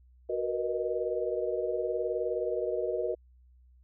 sine chord, B major seventh, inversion second, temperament equal with one note detuned, 370 / 466.2 / 485.4 / 622.3 Hz, F#4 / A#4 / B4 / D#5, 0 / 0 / -30 / 0 cents, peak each -34 dBFS, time 0.29-3.15 s, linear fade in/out 10 ms, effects added 62 Hz sine -56 dBFS peak until 3.83 s

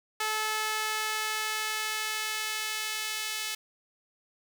sawtooth tone with high-pass filter sweep, 432.8 Hz, A4, 29 cents flat, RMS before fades -32 dBFS, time 0.2-3.55 s, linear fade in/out 5 ms, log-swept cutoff 1100 to 2600 Hz, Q 0.89, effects none

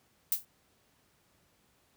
violet noise with exponential decay, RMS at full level -24 dBFS, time 0.32-0.45 s, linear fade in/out 2 ms, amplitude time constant 28 ms, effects pink hiss -69 dBFS RMS until 1.96 s + high-pass 60 Hz 12 dB/octave

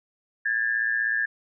sine tone pair together, 1643.9 / 1760 Hz, G#6 / A6, -18 / 0 cents, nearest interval minor second, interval 118 cents, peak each -25 dBFS, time 0.45-1.26 s, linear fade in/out 10 ms, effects none

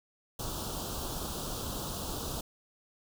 pink band-stop noise, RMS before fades -37 dBFS, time 0.39-2.41 s, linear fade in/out 5 ms, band 1400 to 3000 Hz, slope 48 dB/octave, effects none

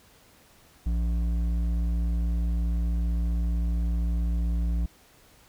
sine tone with hard clipping, 57.8 Hz, A#1, 14 cents flat, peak -25 dBFS, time 0.86-4.86 s, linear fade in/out 5 ms, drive 8 dB, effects pink hiss -57 dBFS RMS until 5.48 s

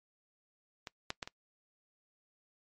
clicks, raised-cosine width 0.2 ms, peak -24 / -17 / -19 / -25 dBFS, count 4, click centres 0.872 / 1.104 / 1.228 / 1.275 s, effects noise-tail reverb RT60 0.1 s tail -22 dB re dry + MP3 64 kbps

